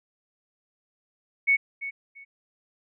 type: tone with echo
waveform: sine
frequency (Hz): 2217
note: C#7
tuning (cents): 0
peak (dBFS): -17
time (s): 1.47-1.57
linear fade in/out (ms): 20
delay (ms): 340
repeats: 2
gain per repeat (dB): -13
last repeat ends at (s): 2.25
effects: none